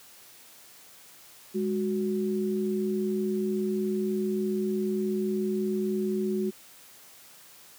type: tone pair together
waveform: sine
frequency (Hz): 206.7 / 370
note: G#3 / F#4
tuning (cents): -8 / 0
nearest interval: minor seventh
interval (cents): 1008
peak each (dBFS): -28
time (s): 1.54-6.51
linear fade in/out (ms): 20
effects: white hiss -52 dBFS RMS until 7.78 s + high-pass 100 Hz 12 dB/octave